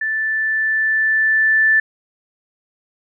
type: tone with level ramp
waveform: sine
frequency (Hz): 1760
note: A6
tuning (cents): 0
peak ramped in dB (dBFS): -18 to -10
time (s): 0.01-1.8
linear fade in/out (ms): 5
effects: none